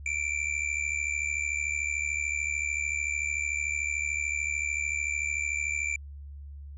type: tone with amplitude modulation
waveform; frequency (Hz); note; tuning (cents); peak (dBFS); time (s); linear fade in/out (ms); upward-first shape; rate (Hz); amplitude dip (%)
square; 2349; D7; 0; -25; 0.06-5.96; 2; sine; 73.5; 85
effects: added 71 Hz sine -40 dBFS peak until 6.77 s + resampled to 22050 Hz